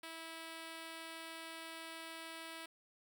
5% pulse tone, 326.4 Hz, E4, 17 cents flat, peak -35 dBFS, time 0.03-2.66 s, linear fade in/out 5 ms, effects none

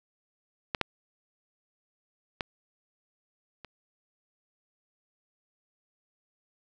clicks, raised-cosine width 0.3 ms, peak -12 / -9 / -14 / -27 dBFS, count 4, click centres 0.748 / 0.813 / 2.408 / 3.647 s, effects none

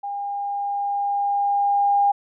sine tone with level ramp, 807 Hz, G#5, 50 cents flat, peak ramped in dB -26 to -14 dBFS, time 0.03-2.12 s, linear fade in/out 10 ms, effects none

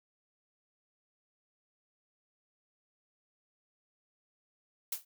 blue noise with exponential decay, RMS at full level -30 dBFS, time 4.92-5.05 s, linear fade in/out 5 ms, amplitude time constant 28 ms, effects none

